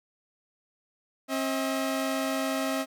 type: tone pair together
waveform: sawtooth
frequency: 267.7 / 639 Hz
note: C4 / D#5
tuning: +40 / +46 cents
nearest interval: octave + minor third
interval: 1506 cents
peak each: -25 / -27 dBFS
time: 1.28-2.86 s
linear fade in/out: 50 ms
effects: none

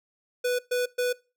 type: tone bursts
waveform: square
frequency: 493.9 Hz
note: B4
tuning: in tune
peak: -24 dBFS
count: 3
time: 0.44-1.13 s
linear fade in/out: 10 ms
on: 150 ms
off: 120 ms
effects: noise-tail reverb RT60 0.3 s tail -22 dB re dry

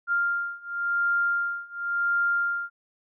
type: beating tone pair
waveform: sine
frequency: 1396.9 / 1397.83 Hz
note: F6 / F6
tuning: 0 / +1 cents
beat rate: 0.93 Hz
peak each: -27 / -26 dBFS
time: 0.07-2.7 s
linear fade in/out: 50 ms
effects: none

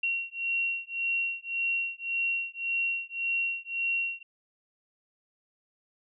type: beating tone pair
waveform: sine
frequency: 2740 / 2741.8 Hz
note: F7 / F7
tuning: -34 / -33 cents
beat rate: 1.8 Hz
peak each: -31 / -31 dBFS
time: 0.03-4.23 s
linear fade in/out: 5 ms
effects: none

